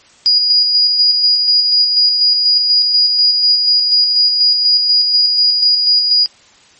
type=tone with tremolo; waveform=sine; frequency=4893 Hz; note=D#8; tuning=30 cents flat; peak=-7 dBFS; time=0.26-6.26 s; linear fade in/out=0 ms; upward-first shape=square; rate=4.1 Hz; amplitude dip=35%; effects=white hiss -46 dBFS RMS until 6.79 s + MP3 32 kbps